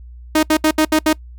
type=tone bursts at uneven times; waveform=sawtooth; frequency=311.1 Hz; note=D#4; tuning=in tune; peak=-7 dBFS; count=6; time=0.35-0.43 / 0.5-0.57 / 0.64-0.71 / 0.78-0.85 / 0.92-0.99 / 1.06-1.13 s; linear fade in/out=5 ms; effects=noise-tail reverb RT60 0.1 s tail -24 dB re dry + added 60 Hz sine -34 dBFS peak until 1.38 s